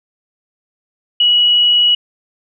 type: tone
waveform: sine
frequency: 2922 Hz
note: F#7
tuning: 22 cents flat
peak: -8 dBFS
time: 1.2-1.95 s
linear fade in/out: 5 ms
effects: none